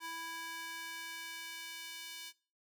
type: tone with high-pass filter sweep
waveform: square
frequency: 329.6 Hz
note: E4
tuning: in tune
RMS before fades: -45 dBFS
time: 0-2.33 s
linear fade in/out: 50 ms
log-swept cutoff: 1100 to 3000 Hz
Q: 1.2
effects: noise-tail reverb RT60 0.4 s tail -22 dB re dry